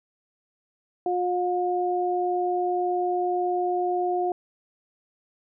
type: tone pair together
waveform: sine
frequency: 358.2 / 716.4 Hz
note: F4 / F5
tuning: +44 / +44 cents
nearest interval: octave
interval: 1200 cents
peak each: -25 dBFS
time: 1.06-4.32 s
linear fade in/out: 2 ms
effects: none